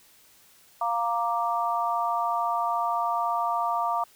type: chord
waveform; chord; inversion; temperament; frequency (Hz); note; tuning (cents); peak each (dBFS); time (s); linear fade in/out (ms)
sine; Bb major; second; equal; 698.5 / 932.3 / 1174.7; F5 / Bb5 / D6; 0 / 0 / 0; -28; 0.81-4.04; 5
effects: white hiss -57 dBFS RMS until 4.15 s